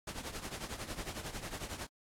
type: noise with tremolo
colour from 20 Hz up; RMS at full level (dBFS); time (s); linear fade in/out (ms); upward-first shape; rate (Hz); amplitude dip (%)
pink; -39; 0.07-1.87; 5; triangle; 11; 80
effects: low-pass 11000 Hz 12 dB/octave + AAC 64 kbps